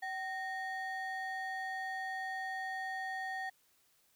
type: ring-modulated tone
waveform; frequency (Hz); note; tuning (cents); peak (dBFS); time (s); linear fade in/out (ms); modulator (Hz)
triangle; 1306; E6; -17; -32; 0.02-3.5; 10; 543
effects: white hiss -71 dBFS RMS until 4.15 s